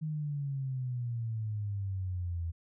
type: exponential sweep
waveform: sine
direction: down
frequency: 157.5 to 82.41 Hz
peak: -32 dBFS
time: 0.01-2.52 s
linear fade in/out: 20 ms
effects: none